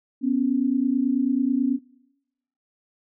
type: tone pair together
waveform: sine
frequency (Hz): 247.9 / 277.1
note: B3 / C#4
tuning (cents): +7 / -1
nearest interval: major second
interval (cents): 192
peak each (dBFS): -22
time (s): 0.21-1.79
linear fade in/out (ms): 50
effects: noise-tail reverb RT60 0.9 s tail -24 dB re dry